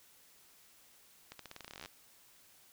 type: accelerating click train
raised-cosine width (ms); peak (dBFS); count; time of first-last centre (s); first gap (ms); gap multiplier
0.2; -29; 18; 1.32-1.859; 73; 0.88
effects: white hiss -63 dBFS RMS until 2.72 s